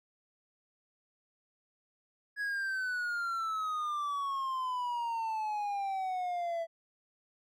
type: exponential sweep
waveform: triangle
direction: down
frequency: 1680 to 659.3 Hz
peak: -30 dBFS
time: 2.36-6.67 s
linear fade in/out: 50 ms
effects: none